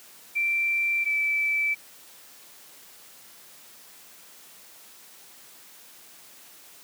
sine tone pair in turn, 2349 / 2317 Hz, D7 / D7, 0 / -24 cents, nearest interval unison, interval 24 cents, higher first, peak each -22 dBFS, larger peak neither, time 0.35-1.05 / 1.05-1.75 s, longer neither, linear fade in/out 20 ms, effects white hiss -50 dBFS RMS until 6.83 s + high-pass 150 Hz 12 dB/octave

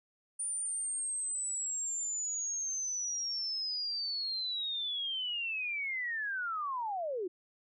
sine linear sweep, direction down, 9330 to 337.5 Hz, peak -33 dBFS, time 0.39-7.28 s, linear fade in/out 10 ms, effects none

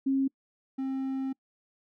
sine / triangle tone pair in turn, 270.1 / 266.4 Hz, C#4 / C4, -45 / +31 cents, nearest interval unison, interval 24 cents, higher first, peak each -23 / -27 dBFS, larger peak first, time 0.06-0.28 / 0.78-1.33 s, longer second, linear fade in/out 10 ms, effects noise-tail reverb RT60 0.1 s tail -26 dB re dry

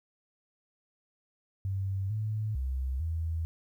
sine tone with pitch steps, 96.8 / 107.7 / 65.5 / 81.5 Hz, G2 / A2 / C2 / E2, -21 / -37 / +2 / -19 cents, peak -29 dBFS, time 1.65-3.45 s, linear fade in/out 0 ms, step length 450 ms, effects 11-bit

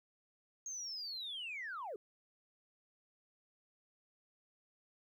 sine linear sweep, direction down, 6510 to 371.8 Hz, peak -40 dBFS, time 0.66-1.96 s, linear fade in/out 2 ms, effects tanh soft clip ceiling -37 dBFS + 13-bit

